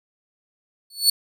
sawtooth tone with exponential growth, 4435 Hz, C#8, in tune, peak -8 dBFS, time 0.9-1.1 s, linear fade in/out 5 ms, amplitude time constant 42 ms, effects none

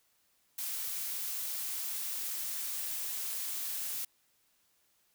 blue noise, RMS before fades -37 dBFS, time 0.58-4.05 s, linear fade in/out 5 ms, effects white hiss -72 dBFS RMS until 5.14 s

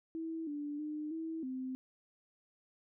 sine tone with pitch steps, 325.1 / 292.3 / 302.7 / 323.6 / 258.9 Hz, E4 / D4 / D#4 / E4 / C4, -24 / -8 / -48 / -32 / -18 cents, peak -37 dBFS, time 0.15-1.75 s, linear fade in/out 0 ms, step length 320 ms, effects none

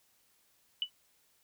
sine tone with exponential decay, 2970 Hz, F#7, 6 cents sharp, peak -25 dBFS, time 0.82-0.9 s, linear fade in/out 1 ms, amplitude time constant 16 ms, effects white hiss -70 dBFS RMS until 1.43 s

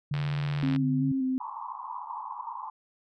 sine tone, 144.3 Hz, D3, 30 cents flat, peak -27 dBFS, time 0.11-1.12 s, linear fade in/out 5 ms
click train, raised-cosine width 0.3 ms, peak -21 dBFS, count 51, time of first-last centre 0.14-0.762 s, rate 80.4 Hz
sine tone with vibrato, 263.3 Hz, C4, 11 cents sharp, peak -25 dBFS, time 0.63-1.38 s, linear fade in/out 0 ms, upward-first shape square, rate 2.6 Hz, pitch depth 25 cents each way
white band-pass noise, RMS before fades -38 dBFS, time 1.4-2.7 s, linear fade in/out 5 ms, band 850 to 1100 Hz, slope 96 dB/octave
effects none

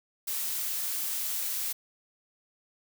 blue noise, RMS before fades -32 dBFS, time 0.27-1.73 s, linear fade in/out 10 ms, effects none

